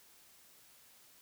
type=silence; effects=white hiss -62 dBFS RMS until 1.21 s